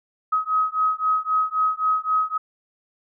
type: beating tone pair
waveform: sine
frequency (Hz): 1267 / 1270.8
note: D#6 / D#6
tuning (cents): +31 / +36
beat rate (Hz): 3.8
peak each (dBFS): -22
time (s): 0.32-2.38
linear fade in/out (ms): 10
effects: none